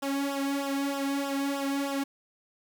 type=tone with flanger; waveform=sawtooth; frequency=277.8 Hz; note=C#4; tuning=4 cents sharp; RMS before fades=-30 dBFS; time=0.02-2.04 s; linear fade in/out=10 ms; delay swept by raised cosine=0.45 to 2.15 ms; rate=3.2 Hz; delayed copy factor=-0.85; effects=9-bit